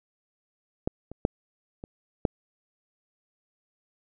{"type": "clicks", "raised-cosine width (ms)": 2, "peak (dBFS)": [-12, -26, -8, -25, -8], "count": 5, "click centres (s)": [0.875, 1.116, 1.251, 1.839, 2.252], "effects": []}